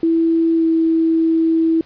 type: tone with pitch glide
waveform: sine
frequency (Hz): 329.1 to 325.7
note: E4 to E4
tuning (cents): -3 to -21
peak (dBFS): -12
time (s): 0.03-1.81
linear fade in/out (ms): 2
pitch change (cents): -18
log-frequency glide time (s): 0.55-0.65
effects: pink hiss -48 dBFS RMS until 1.85 s + resampled to 11025 Hz